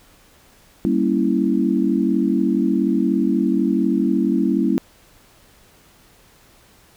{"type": "chord", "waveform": "sine", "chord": "G diminished seventh", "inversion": "none", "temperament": "equal", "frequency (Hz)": [196, 233.1, 277.2, 329.6], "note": ["G3", "Bb3", "Db4", "Fb4"], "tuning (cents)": [0, 0, 0, 0], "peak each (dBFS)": -21, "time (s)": [0.85, 4.78], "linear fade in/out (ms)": 0, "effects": ["pink hiss -52 dBFS RMS until 6.96 s"]}